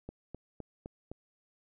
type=click train; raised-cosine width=2 ms; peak=-28 dBFS; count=5; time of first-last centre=0.09-1.116 s; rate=3.9 Hz; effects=none